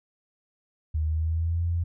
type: tone with pitch glide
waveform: sine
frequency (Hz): 77.78 to 85.31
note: D#2 to F2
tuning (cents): 0 to -40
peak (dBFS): -23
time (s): 0.94-1.84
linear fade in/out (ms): 10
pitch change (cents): +160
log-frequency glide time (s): 1.06-1.63
effects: none